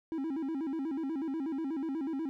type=tone with vibrato; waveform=triangle; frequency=296.3 Hz; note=D4; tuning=15 cents sharp; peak=-30 dBFS; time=0.12-2.29 s; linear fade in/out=0 ms; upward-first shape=square; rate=8.2 Hz; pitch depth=160 cents each way; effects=none